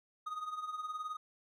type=tone with tremolo; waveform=triangle; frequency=1244.5 Hz; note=D#6; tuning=in tune; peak=-33 dBFS; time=0.26-1.17 s; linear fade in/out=10 ms; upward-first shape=triangle; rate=19 Hz; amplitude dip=75%; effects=none